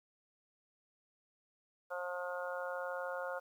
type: harmonic tone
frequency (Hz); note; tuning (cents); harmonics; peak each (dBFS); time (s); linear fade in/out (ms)
178.7; F3; +40; 3 / 4 / 5 / 6 / 7 / 8; -40 / -47 / -48 / -49 / -49 / -44; 1.9-3.4; 20
effects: 11-bit